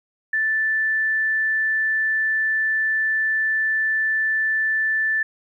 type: tone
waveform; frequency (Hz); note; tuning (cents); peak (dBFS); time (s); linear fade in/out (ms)
sine; 1760; A6; 0; -18; 0.33-5.23; 5
effects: 10-bit